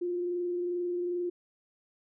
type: tone with frequency modulation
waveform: sine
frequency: 352.8 Hz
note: F4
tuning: 18 cents sharp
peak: -29 dBFS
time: 0.01-1.3 s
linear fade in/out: 10 ms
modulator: 22.5 Hz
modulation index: 0.21
effects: none